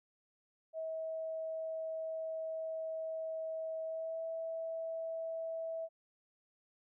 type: tone with pitch glide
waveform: sine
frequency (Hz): 643 to 653.1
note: E5 to E5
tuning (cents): -43 to -16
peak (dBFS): -37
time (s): 0.73-5.89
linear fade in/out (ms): 50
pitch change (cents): +27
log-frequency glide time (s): 3.83-4.22
effects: none